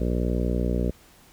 harmonic tone, 60.3 Hz, B1, 41 cents flat, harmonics 1 / 2 / 3 / 4 / 5 / 6 / 7 / 8 / 9 / 10, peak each -25 / -32 / -29 / -31 / -36 / -34 / -35 / -35 / -39 / -39 dBFS, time 0-0.91 s, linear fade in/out 5 ms, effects pink hiss -54 dBFS RMS until 1.32 s

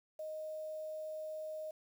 sine tone with quantisation, 622.3 Hz, D#5, in tune, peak -40 dBFS, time 0.19-1.71 s, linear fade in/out 5 ms, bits 10, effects none

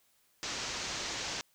white low-pass noise, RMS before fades -38 dBFS, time 0.43-1.41 s, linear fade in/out 0 ms, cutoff 6800 Hz, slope 48 dB/octave, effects white hiss -70 dBFS RMS until 1.54 s

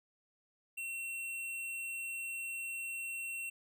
square tone, 2720 Hz, F7, 46 cents flat, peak -39 dBFS, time 0.77-3.5 s, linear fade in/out 10 ms, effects none

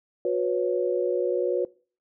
sine chord, F# suspended fourth, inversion none, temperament equal with one note detuned, 363.2 / 493.9 / 554.4 Hz, F#4 / B4 / C#5, -32 / 0 / 0 cents, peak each -26 / -26 / -28 dBFS, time 0.25-1.65 s, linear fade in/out 2 ms, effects noise-tail reverb RT60 0.4 s tail -22 dB re dry

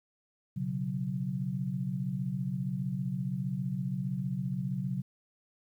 sine chord, B suspended second, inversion none, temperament equal, 123.47 / 138.59 / 185 Hz, B2 / C#3 / F#3, 0 / 0 / 0 cents, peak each -38 / -34 / -34 dBFS, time 0.56-5.02 s, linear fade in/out 10 ms, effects 11-bit

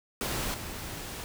pink noise with level steps, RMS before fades -32 / -39 dBFS, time 0.21-1.24 s, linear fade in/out 0 ms, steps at 0.54 s, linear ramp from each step 2 ms, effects none

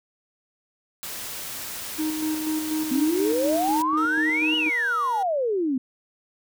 white noise, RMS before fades -34 dBFS, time 1.03-3.82 s, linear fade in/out 0 ms
triangle tone with tremolo, 311.1 Hz, D#4, in tune, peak -21 dBFS, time 1.98-4.7 s, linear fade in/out 20 ms, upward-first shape square, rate 4.1 Hz, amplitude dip 40%
sine exponential two-way sweep, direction up then down, 248 to 2960 to 248 Hz, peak -21 dBFS, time 2.91-5.78 s, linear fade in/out 5 ms, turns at 4.56 s
20% pulse tone with pitch glide, 463.4 to 477.5 Hz, A#4 to A#4, -10 to +42 cents, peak -31 dBFS, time 3.97-5.23 s, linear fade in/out 5 ms, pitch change +52 cents, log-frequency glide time 4.3-4.46 s
effects none

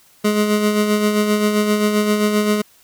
25% pulse tone with tremolo, 210 Hz, G#3, 19 cents sharp, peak -9 dBFS, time 0.24-2.62 s, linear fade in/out 10 ms, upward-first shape sine, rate 7.6 Hz, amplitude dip 45%, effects white hiss -52 dBFS RMS until 2.83 s

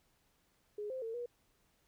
sine tone with pitch steps, 417 / 520 / 451.6 / 482 Hz, G#4 / C5 / A4 / B4, +7 / -11 / +45 / -42 cents, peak -38 dBFS, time 0.78-1.26 s, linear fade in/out 5 ms, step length 120 ms, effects pink hiss -74 dBFS RMS until 1.87 s

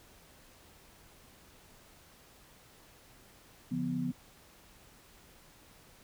sine tone cluster, 142.6 / 174 / 247.4 Hz, C#3 / F3 / B3, +49 / -6 / +3 cents, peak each -39 / -36 / -33 dBFS, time 3.71-4.12 s, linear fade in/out 10 ms, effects pink hiss -59 dBFS RMS until 6.03 s

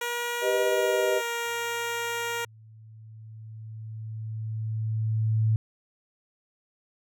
10% pulse tone with pitch glide, 477.7 to 469.5 Hz, A#4 to A#4, +42 to +12 cents, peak -20 dBFS, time 0.01-2.45 s, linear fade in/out 5 ms, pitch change -30 cents, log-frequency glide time 0.67-1.21 s
sine chord, G augmented, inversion none, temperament equal, 392 / 493.9 / 622.3 Hz, G4 / B4 / D#5, 0 / 0 / 0 cents, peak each -27 dBFS, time 0.41-1.22 s, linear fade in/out 50 ms
sine tone with exponential growth, 110 Hz, A2, in tune, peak -19 dBFS, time 1.46-5.56 s, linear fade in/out 0 ms, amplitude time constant 890 ms
effects none

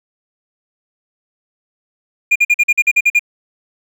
triangle tone bursts, 2417 Hz, D7, 49 cents sharp, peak -6 dBFS, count 10, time 2.31-3.194 s, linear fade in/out 10 ms, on 47 ms, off 46 ms, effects none

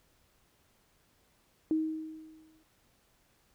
sine tone with exponential decay, 315.4 Hz, D#4, 24 cents sharp, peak -24 dBFS, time 1.71-2.63 s, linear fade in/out 1 ms, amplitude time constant 200 ms, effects pink hiss -69 dBFS RMS until 3.54 s

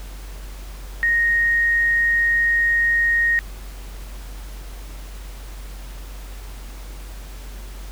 sine tone, 1864.7 Hz, A#6, in tune, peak -15 dBFS, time 1.03-3.39 s, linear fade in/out 0 ms, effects added 47 Hz sine -32 dBFS peak until 7.91 s + pink hiss -43 dBFS RMS until 7.91 s

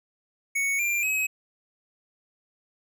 square tone with pitch steps, 2221 / 2380 / 2551 Hz, C#7 / D7 / D#7, +3 / +22 / +43 cents, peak -24 dBFS, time 0.55-1.27 s, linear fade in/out 10 ms, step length 240 ms, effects none

